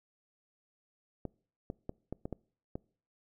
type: clicks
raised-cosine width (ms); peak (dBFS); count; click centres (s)
2; -24; 7; 1.253 / 1.701 / 1.894 / 2.126 / 2.255 / 2.327 / 2.755
effects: noise-tail reverb RT60 0.5 s tail -25 dB re dry